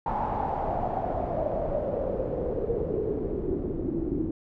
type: noise with low-pass filter sweep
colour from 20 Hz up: pink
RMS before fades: -29 dBFS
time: 0.06-4.31 s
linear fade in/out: 2 ms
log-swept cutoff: 910 to 310 Hz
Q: 6
effects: none